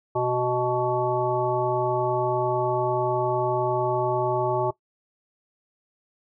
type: harmonic tone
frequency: 124.4 Hz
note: B2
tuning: 13 cents sharp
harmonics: 1 / 3 / 5 / 7 / 9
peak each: -31 / -25 / -27 / -27 / -31 dBFS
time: 0.15-4.71 s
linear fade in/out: 10 ms
effects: noise-tail reverb RT60 0.1 s tail -18 dB re dry